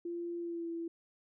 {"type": "tone with pitch glide", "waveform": "sine", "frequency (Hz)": [343.7, 334.5], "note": ["F4", "E4"], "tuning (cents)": [-28, 25], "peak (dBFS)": -36, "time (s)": [0.05, 0.88], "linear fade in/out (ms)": 5, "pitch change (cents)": -47, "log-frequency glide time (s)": [0.39, 0.69], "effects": []}